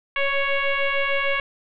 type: tone with frequency modulation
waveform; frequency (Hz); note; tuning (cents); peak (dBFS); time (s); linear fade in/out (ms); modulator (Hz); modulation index
sine; 1108.7; C#6; 0; -19; 0.16-1.4; 2; 556; 3
effects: none